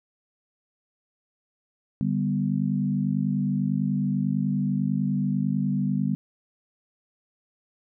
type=chord; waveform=sine; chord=G major; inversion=second; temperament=equal; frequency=146.83 / 196 / 246.9 Hz; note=D3 / G3 / B3; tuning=0 / 0 / 0 cents; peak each=-27 / -25 / -28 dBFS; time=2.01-6.15 s; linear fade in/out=0 ms; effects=none